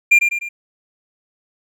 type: tone with echo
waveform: triangle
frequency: 2394 Hz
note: D7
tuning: 33 cents sharp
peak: -5 dBFS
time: 0.11-0.19 s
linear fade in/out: 10 ms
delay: 100 ms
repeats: 3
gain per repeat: -6 dB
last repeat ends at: 0.49 s
effects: none